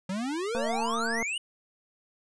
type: exponential sweep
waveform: square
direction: up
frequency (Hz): 180 to 2990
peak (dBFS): -30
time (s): 0.09-1.38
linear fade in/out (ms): 5
type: click train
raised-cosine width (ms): 1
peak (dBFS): -21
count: 156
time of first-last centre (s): 0.55-1.227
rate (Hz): 229
effects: resampled to 22050 Hz